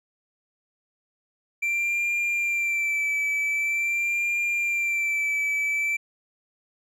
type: tone with vibrato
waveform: triangle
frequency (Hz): 2349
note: D7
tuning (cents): 0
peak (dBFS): -21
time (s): 1.62-5.97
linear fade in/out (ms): 10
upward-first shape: sine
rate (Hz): 0.45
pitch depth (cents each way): 34
effects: none